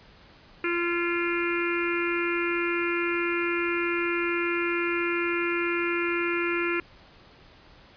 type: harmonic tone with a mistuned harmonic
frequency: 344.6 Hz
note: F4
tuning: 23 cents flat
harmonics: 1 / 3 / 4 / 5 / 6 / 7 / 8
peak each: -27 / -38 / -32 / -35 / -34 / -32 / -38 dBFS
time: 0.64-6.8 s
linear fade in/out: 2 ms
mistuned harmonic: 6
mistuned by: +35 cents
effects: pink hiss -53 dBFS RMS until 7.96 s + resampled to 11025 Hz